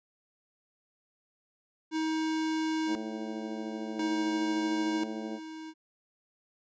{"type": "tone with tremolo", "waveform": "square", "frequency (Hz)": 316.7, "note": "D#4", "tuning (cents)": 31, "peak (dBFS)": -29, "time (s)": [1.91, 5.74], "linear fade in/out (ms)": 50, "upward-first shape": "square", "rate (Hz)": 0.48, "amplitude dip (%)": 75}
{"type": "harmonic tone", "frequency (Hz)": 110, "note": "A2", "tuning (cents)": 0, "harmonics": [2, 3, 4, 5, 6, 7], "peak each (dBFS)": [-38, -42, -44, -46, -48, -49], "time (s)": [2.86, 5.4], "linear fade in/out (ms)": 50}
{"effects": ["resampled to 16000 Hz"]}